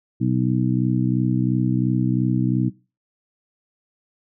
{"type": "harmonic tone", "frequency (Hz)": 62.9, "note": "B1", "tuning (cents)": 32, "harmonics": [2, 3, 4, 5], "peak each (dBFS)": [-21, -23, -24, -25], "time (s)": [0.2, 2.7], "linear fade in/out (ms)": 20, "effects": ["noise-tail reverb RT60 0.3 s tail -20 dB re dry"]}